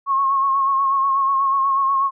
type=tone with vibrato; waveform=sine; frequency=1089 Hz; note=C#6; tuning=31 cents flat; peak=-15 dBFS; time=0.06-2.11 s; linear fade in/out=50 ms; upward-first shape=sine; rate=8.2 Hz; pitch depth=37 cents each way; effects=none